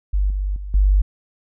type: tone with level steps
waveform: sine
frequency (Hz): 49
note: G1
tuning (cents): 0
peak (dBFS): -15 / -19 / -27 / -11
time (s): 0.13-1.02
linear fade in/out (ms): 10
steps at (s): 0.3 / 0.56 / 0.74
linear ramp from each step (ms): 2
effects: none